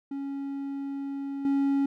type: tone with level steps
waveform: triangle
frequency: 277.2 Hz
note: C#4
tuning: in tune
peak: -29 / -20 dBFS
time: 0.11-1.86 s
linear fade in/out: 5 ms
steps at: 1.45 s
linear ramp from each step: 2 ms
effects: none